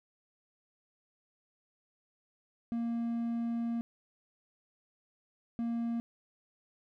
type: tone bursts at uneven times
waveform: triangle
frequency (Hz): 233.1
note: A#3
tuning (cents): 0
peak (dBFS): -29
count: 2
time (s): 2.72-3.81 / 5.59-6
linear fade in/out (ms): 0
effects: none